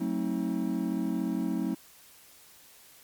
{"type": "chord", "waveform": "triangle", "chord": "F# diminished seventh", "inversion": "none", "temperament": "just", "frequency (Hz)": [185, 222, 266.4, 319.7], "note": ["F#3", "A3", "C4", "Eb4"], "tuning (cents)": [0, 16, 31, 47], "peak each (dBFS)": -31, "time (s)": [0, 1.75], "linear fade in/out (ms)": 10, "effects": ["white hiss -55 dBFS RMS until 3.03 s", "MP3 96 kbps"]}